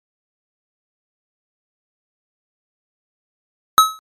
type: tone with exponential decay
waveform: square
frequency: 1286 Hz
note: E6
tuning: 43 cents flat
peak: -3 dBFS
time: 3.78-3.99 s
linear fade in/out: 0 ms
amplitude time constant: 45 ms
effects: MP3 64 kbps